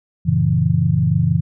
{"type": "chord", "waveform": "sine", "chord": "F# dominant seventh", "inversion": "none", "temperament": "equal with one note detuned", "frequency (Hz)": [92.5, 114.27, 138.59, 164.81], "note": ["F#2", "A#2", "C#3", "E3"], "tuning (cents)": [0, -34, 0, 0], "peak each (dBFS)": [-21, -20, -18, -17], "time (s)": [0.25, 1.41], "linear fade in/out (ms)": 20, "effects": []}